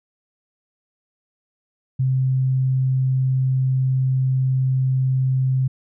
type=tone; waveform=sine; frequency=130.81 Hz; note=C3; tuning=in tune; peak=-16 dBFS; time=1.99-5.68 s; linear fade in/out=10 ms; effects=none